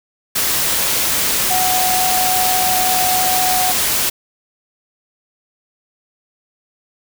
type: tone in noise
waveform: sine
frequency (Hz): 740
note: F#5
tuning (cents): 0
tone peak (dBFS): -17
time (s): 1.5-3.72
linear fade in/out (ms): 10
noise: white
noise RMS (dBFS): -17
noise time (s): 0.35-4.1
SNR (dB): -3
effects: none